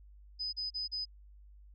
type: tone bursts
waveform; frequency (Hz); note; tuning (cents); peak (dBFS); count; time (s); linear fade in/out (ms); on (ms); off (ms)
sine; 5010; D#8; +11; -34; 4; 0.39-1.055; 20; 140; 35
effects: added 50 Hz sine -53 dBFS peak until 1.74 s